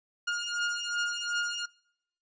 sawtooth beating tone pair, 1420 / 1422.7 Hz, F6 / F6, +28 / +32 cents, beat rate 2.7 Hz, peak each -29 dBFS, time 0.27-1.66 s, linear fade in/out 10 ms, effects noise-tail reverb RT60 0.8 s tail -26 dB re dry + resampled to 16000 Hz

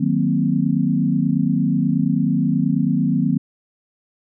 sine chord, C half-diminished seventh, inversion first, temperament equal with one note detuned, 155.03 / 185 / 233.1 / 261.6 Hz, Eb3 / Gb3 / Bb3 / C4, -6 / 0 / 0 / 0 cents, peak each -21 dBFS, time 0-3.38 s, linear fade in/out 10 ms, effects none

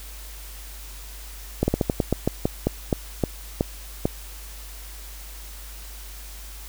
slowing click train, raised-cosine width 2 ms, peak -6 dBFS, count 14, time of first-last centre 1.63-4.055 s, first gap 50 ms, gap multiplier 1.2, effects added 50 Hz sine -38 dBFS peak until 6.68 s + white hiss -43 dBFS RMS until 6.68 s

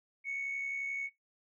sine tone with amplitude modulation, 2217 Hz, C#7, in tune, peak -31 dBFS, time 0.24-1.1 s, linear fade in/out 50 ms, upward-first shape sine, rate 71.3 Hz, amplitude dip 45%, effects noise-tail reverb RT60 0.2 s tail -24 dB re dry + tanh soft clip ceiling -30 dBFS

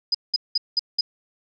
sine tone bursts, 4978 Hz, D#8, in tune, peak -17 dBFS, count 5, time 0.12-1.01 s, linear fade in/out 5 ms, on 26 ms, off 190 ms, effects none

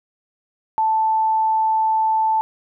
sine tone, 880 Hz, A5, in tune, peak -15 dBFS, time 0.78-2.41 s, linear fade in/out 0 ms, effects none

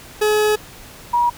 40% pulse / sine tone pair in turn, 424.5 / 958.5 Hz, G#4 / A#5, +38 / +48 cents, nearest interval octave + major second, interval 1410 cents, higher second, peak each -13 dBFS, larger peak neither, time 0.21-0.56 / 1.13-1.3 s, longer first, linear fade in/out 10 ms, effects pink hiss -40 dBFS RMS until 1.37 s

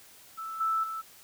sine tone with level steps, 1318.5 Hz, E6, in tune, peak -35 / -25 / -33 dBFS, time 0.37-1.02 s, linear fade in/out 20 ms, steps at 0.6 / 0.83 s, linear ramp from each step 10 ms, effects white hiss -54 dBFS RMS until 1.23 s

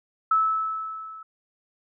sine tone with level ramp, 1305 Hz, E6, 18 cents flat, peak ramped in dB -16 to -39 dBFS, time 0.31-1.23 s, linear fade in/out 5 ms, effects none

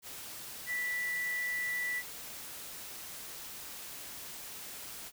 sine tone in noise, 1967 Hz, B6, 7 cents flat, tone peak -32 dBFS, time 0.66-2.03 s, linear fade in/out 50 ms, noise white, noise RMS -45 dBFS, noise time 0.02-5.12 s, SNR +10 dB, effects none

